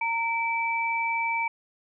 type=tone pair together; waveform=sine; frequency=919 / 2316 Hz; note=A#5 / D7; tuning=-25 / -25 cents; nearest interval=octave + major third; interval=1600 cents; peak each=-27 dBFS; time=0.01-1.48 s; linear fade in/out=5 ms; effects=none